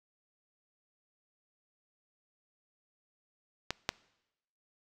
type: clicks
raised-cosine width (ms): 0.2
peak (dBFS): -14 / -10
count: 2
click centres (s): 3.706 / 3.891
effects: noise-tail reverb RT60 0.9 s tail -23 dB re dry